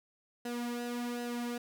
sawtooth tone with flanger, 240.7 Hz, B3, 44 cents flat, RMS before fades -37 dBFS, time 0.45-1.58 s, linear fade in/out 5 ms, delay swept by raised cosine 0.87 to 3.27 ms, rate 1.3 Hz, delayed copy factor -0.65, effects none

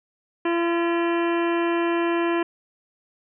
harmonic tone with a mistuned harmonic, 340.1 Hz, F4, 46 cents flat, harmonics 1 / 2 / 3 / 4 / 5 / 6 / 7 / 8 / 9, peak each -21 / -30 / -29 / -36 / -33 / -39 / -36 / -38 / -41 dBFS, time 0.45-2.43 s, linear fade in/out 5 ms, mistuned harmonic 6, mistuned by -92 cents, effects none

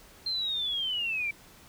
sine linear sweep, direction down, 4186 to 2299 Hz, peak -28 dBFS, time 0.26-1.31 s, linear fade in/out 5 ms, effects pink hiss -54 dBFS RMS until 1.68 s

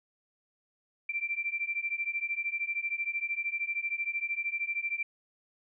sine beating tone pair, 2345 / 2358 Hz, D7 / D7, -3 / +6 cents, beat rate 13 Hz, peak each -34 / -33 dBFS, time 1.09-5.03 s, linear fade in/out 5 ms, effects none

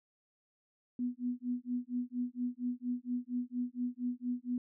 sine tone with tremolo, 246.3 Hz, B3, 5 cents flat, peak -30 dBFS, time 0.99-4.58 s, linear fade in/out 2 ms, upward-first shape sine, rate 4.3 Hz, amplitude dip 100%, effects none

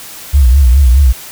sine tone with vibrato, 65.41 Hz, C2, in tune, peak -3 dBFS, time 0.33-1.13 s, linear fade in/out 20 ms, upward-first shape triangle, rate 4.8 Hz, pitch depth 190 cents each way, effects white hiss -30 dBFS RMS until 1.31 s

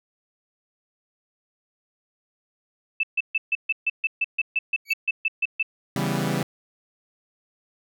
sine tone bursts, 2637 Hz, E7, in tune, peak -19 dBFS, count 16, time 3-5.628 s, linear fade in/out 5 ms, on 33 ms, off 140 ms
25% pulse tone with exponential growth, 2255 Hz, C#7, 29 cents sharp, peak -21 dBFS, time 4.85-4.93 s, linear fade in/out 5 ms, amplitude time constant 17 ms
sawtooth chord, C# half-diminished seventh, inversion none, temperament equal, 138.59 / 164.81 / 196 / 246.9 Hz, C#3 / E3 / G3 / B3, 0 / 0 / 0 / 0 cents, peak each -24 / -24 / -24 / -27 dBFS, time 5.96-6.43 s, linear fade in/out 2 ms
effects none

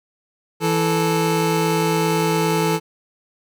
25% pulse tone pair together, 164.81 / 437 Hz, E3 / A4, 0 / -12 cents, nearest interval octave + perfect fourth, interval 1688 cents, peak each -16 / -16 dBFS, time 0.6-2.8 s, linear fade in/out 50 ms, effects none

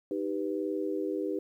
sine chord, Eb augmented, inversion none, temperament equal, 311.1 / 392 / 493.9 Hz, Eb4 / G4 / B4, 0 / 0 / 0 cents, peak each -33 / -33 / -36 dBFS, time 0.11-1.39 s, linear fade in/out 2 ms, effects 11-bit

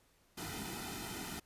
pink noise with comb filter, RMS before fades -43 dBFS, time 0.37-1.4 s, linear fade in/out 10 ms, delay 1.8 ms, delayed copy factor -0.8, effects pink hiss -70 dBFS RMS until 1.45 s + resampled to 32000 Hz

